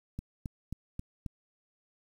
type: click train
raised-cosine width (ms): 5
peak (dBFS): -24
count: 5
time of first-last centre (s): 0.19-1.262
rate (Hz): 3.73
effects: 9-bit